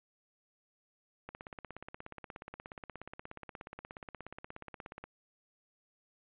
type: click train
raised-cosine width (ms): 0.5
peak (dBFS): -29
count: 64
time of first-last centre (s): 1.29-5.04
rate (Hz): 16.8
effects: resampled to 8000 Hz